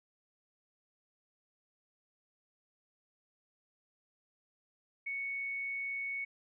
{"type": "tone", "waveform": "sine", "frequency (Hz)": 2219, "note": "C#7", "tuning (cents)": 1, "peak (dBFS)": -35, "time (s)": [5.06, 6.25], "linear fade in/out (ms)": 10, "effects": []}